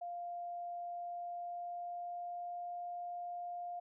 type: tone with pitch glide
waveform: sine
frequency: 698.5 to 703.4 Hz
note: F5 to F5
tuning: 0 to +12 cents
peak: -40 dBFS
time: 0.01-3.8 s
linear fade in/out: 10 ms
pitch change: +12 cents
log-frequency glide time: 0.79-2.73 s
effects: none